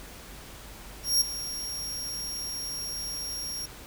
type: tone with ADSR envelope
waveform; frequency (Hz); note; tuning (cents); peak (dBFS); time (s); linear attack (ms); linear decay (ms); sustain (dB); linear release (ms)
sawtooth; 5588; F8; 0; -16; 1.03-3.66; 180; 11; -14; 9
effects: added 50 Hz sine -49 dBFS peak until 3.86 s + pink hiss -46 dBFS RMS until 3.86 s